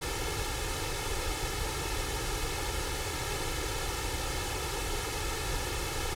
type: noise with comb filter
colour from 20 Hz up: pink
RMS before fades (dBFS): -33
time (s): 0.01-6.15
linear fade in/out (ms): 20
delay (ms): 2.3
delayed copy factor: +0.85
effects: low-pass 11000 Hz 12 dB/octave